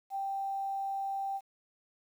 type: tone with quantisation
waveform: sine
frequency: 784 Hz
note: G5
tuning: in tune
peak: -32 dBFS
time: 0.1-1.41 s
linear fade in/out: 50 ms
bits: 10
effects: none